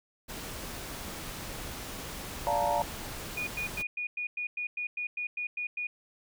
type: noise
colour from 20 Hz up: pink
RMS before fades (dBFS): -40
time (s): 0.28-3.83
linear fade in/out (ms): 20
type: chord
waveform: sine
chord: Bb major seventh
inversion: first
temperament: just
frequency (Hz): 582.7 / 699.2 / 874.1 / 932.3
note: D5 / F5 / A5 / Bb5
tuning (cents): -14 / +2 / -12 / 0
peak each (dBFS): -31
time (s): 2.47-2.82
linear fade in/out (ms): 0
type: tone bursts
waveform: sine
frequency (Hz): 2452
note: D#7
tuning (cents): -26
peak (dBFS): -31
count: 13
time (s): 3.37-5.87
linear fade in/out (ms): 5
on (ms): 100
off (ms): 100
effects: none